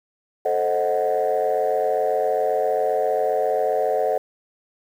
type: chord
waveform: sine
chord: A diminished seventh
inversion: none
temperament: equal with one note detuned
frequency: 440 / 527.5 / 622.3 / 740 Hz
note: A4 / C5 / Eb5 / Gb5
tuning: 0 / +14 / 0 / 0 cents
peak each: -23 dBFS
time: 0.45-4.18 s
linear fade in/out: 5 ms
effects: tanh soft clip ceiling -12 dBFS + 8-bit